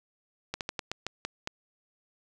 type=slowing click train; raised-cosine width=0.2 ms; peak=-15 dBFS; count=8; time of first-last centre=0.54-1.474 s; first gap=68 ms; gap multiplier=1.22; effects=none